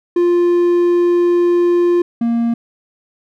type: tone pair in turn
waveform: triangle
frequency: 349.5 / 233.3 Hz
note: F4 / A#3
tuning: +1 / +2 cents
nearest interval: perfect fifth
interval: 699 cents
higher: first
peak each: -8 / -11 dBFS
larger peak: first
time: 0.16-2.02 / 2.21-2.54 s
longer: first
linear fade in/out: 5 ms
effects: none